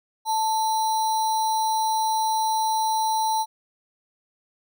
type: tone with sample-and-hold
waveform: sine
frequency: 880 Hz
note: A5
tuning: in tune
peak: -20 dBFS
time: 0.25-3.46 s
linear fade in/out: 50 ms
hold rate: 4900 Hz
effects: none